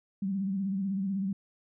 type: tone with vibrato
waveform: sine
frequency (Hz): 194.2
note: G3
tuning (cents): -16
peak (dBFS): -28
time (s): 0.22-1.33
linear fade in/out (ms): 5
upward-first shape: sine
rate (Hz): 16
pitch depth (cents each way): 69
effects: none